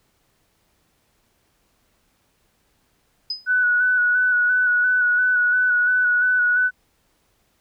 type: tone with exponential decay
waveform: sine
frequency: 5020 Hz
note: D#8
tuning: 15 cents sharp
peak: -20 dBFS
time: 3.3-3.48 s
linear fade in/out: 5 ms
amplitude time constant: 37 ms
type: tone with vibrato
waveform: sine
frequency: 1480 Hz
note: F#6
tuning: in tune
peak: -15 dBFS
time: 3.46-6.71 s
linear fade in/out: 50 ms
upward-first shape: square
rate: 2.9 Hz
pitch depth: 20 cents each way
effects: pink hiss -65 dBFS RMS until 7.6 s